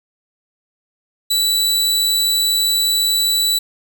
sawtooth tone, 3951 Hz, B7, in tune, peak -11 dBFS, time 1.3-3.59 s, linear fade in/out 10 ms, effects none

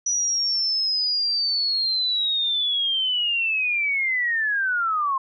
sine linear sweep, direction down, 5890 to 1046.5 Hz, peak -20 dBFS, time 0.06-5.18 s, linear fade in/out 5 ms, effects none

